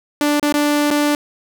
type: tone with dropouts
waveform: sawtooth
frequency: 293.7 Hz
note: D4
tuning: in tune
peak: -10 dBFS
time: 0.21-1.15 s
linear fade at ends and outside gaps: 1 ms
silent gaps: 0.397-0.427 / 0.525-0.541 / 0.904-0.91 s
effects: none